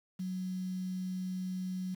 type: tone with quantisation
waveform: sine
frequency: 185 Hz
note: F#3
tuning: in tune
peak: -34 dBFS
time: 0.19-1.95 s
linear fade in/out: 10 ms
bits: 9
effects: none